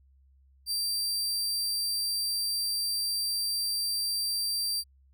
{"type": "tone", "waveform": "sawtooth", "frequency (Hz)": 4699, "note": "D8", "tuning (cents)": 0, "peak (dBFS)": -25, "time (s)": [0.66, 4.84], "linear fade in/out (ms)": 50, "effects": ["added 67 Hz sine -58 dBFS peak until 5.13 s"]}